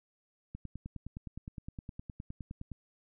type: click train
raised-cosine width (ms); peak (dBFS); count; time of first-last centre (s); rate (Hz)
5; -29; 22; 0.55-2.717; 9.69
effects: none